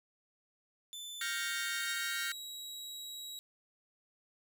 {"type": "tone with pitch glide", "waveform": "sawtooth", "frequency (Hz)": [3520, 3861], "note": ["A7", "B7"], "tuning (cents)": [0, -40], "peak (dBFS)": -40, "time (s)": [0.93, 3.39], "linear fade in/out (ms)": 0, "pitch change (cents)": 160, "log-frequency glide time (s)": [1.38, 2.22]}
{"type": "chord", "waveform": "sawtooth", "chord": "G half-diminished seventh", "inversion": "third", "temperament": "equal", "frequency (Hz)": [1396.9, 1568, 1864.7, 2217], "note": ["F6", "G6", "Bb6", "Db7"], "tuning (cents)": [0, 0, 0, 0], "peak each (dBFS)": [-37, -37, -36, -40], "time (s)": [1.21, 2.32], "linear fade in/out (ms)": 2}
{"effects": []}